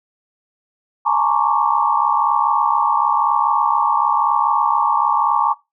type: tone cluster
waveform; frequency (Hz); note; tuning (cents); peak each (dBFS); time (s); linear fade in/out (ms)
sine; 838 / 902 / 943 / 1090 / 1157; G#5 / A5 / A#5 / C#6 / D6; +15 / +43 / +20 / -29 / -26; -20; 1.05-5.54; 20
effects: noise-tail reverb RT60 0.2 s tail -18 dB re dry